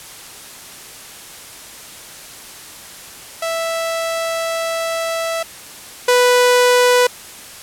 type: tone pair in turn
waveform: sawtooth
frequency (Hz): 659.3 / 493.9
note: E5 / B4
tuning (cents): 0 / 0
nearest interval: perfect fourth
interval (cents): 500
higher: first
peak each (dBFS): -15 / -6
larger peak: second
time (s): 3.42-5.43 / 6.08-7.07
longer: first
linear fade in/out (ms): 5
effects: white hiss -36 dBFS RMS until 7.62 s + low-pass 12000 Hz 12 dB/octave